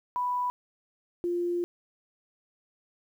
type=tone pair in turn; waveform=sine; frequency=987.8 / 349.2 Hz; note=B5 / F4; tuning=0 / 0 cents; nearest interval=octave + tritone; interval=1800 cents; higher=first; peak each=-26 dBFS; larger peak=neither; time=0.16-0.5 / 1.24-1.64 s; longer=second; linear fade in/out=0 ms; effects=10-bit